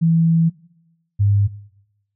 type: tone pair in turn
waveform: sine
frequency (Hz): 164.81 / 101.21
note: E3 / G#2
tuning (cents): 0 / -44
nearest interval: minor sixth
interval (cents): 844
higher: first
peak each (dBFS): -12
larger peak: neither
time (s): 0.01-0.5 / 1.19-1.48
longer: first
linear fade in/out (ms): 20
effects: noise-tail reverb RT60 0.9 s tail -21 dB re dry